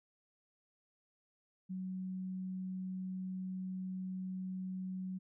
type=tone; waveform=sine; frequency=186.4 Hz; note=F#3; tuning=13 cents sharp; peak=-38 dBFS; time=1.69-5.19 s; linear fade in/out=20 ms; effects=none